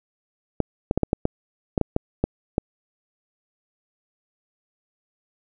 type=clicks; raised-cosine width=2 ms; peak=-6 dBFS; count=11; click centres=0.603 / 0.911 / 0.976 / 1.033 / 1.131 / 1.254 / 1.778 / 1.813 / 1.964 / 2.24 / 2.581 s; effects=none